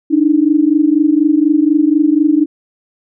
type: tone pair together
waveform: sine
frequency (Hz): 291.4 / 315.5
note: D4 / D#4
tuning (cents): -13 / +24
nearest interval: minor second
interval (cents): 137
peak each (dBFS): -11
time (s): 0.1-2.46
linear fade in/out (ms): 20
effects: none